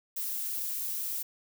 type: noise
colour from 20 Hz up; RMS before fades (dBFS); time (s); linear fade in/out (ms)
violet; -34; 0.16-1.23; 10
effects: none